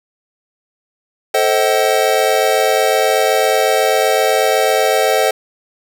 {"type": "chord", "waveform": "square", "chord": "A diminished seventh", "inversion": "none", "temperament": "just", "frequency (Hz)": [440, 528, 633.6, 760.3], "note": ["A4", "C5", "Eb5", "Gb5"], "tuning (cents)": [0, 16, 31, 47], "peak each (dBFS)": -18, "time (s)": [1.34, 5.31], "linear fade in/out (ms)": 5, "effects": []}